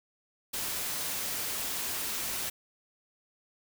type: noise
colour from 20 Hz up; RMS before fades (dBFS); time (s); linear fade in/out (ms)
white; -34; 0.53-2.5; 10
effects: none